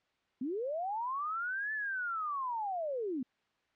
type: linear two-way sweep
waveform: sine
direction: up then down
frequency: 236 to 1760 to 236 Hz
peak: -33 dBFS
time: 0.41-3.23 s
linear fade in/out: 5 ms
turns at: 1.73 s
effects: white hiss -75 dBFS RMS until 3.75 s + low-pass 3000 Hz 12 dB/octave